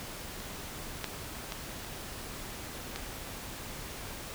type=clicks; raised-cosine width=0.2 ms; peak=-27 / -15 / -18 / -27 / -18 dBFS; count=5; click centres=0.403 / 1.043 / 1.522 / 1.847 / 2.96 s; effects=pink hiss -42 dBFS RMS until 4.34 s